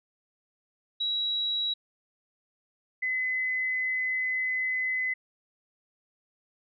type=tone pair in turn; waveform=sine; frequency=3880 / 2026 Hz; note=B7 / B6; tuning=-31 / +44 cents; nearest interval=major seventh; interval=1125 cents; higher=first; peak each=-26 dBFS; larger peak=neither; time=1-1.74 / 3.02-5.14 s; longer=second; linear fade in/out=10 ms; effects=none